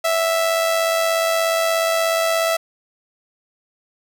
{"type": "tone with amplitude modulation", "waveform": "sawtooth", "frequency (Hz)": 659.3, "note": "E5", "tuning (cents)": 0, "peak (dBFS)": -11, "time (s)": [0.04, 2.57], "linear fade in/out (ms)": 10, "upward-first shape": "sine", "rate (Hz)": 96.8, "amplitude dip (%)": 40, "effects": []}